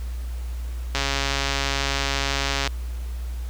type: click train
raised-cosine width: 0.2 ms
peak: -6 dBFS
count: 239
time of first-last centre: 0.95-2.675 s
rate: 138 Hz
effects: added 60 Hz sine -27 dBFS peak until 3.49 s + pink hiss -47 dBFS RMS until 3.49 s